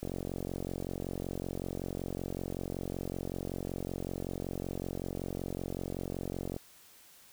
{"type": "click train", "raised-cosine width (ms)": 2, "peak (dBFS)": -23, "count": 297, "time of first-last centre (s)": [0.03, 6.564], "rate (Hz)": 45.3, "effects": ["white hiss -58 dBFS RMS until 7.32 s"]}